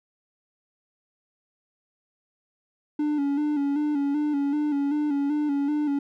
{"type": "tone with vibrato", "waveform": "triangle", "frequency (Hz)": 290, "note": "D4", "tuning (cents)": -22, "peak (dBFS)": -20, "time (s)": [2.99, 5.99], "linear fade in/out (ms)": 5, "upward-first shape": "square", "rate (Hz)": 2.6, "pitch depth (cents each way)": 49, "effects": []}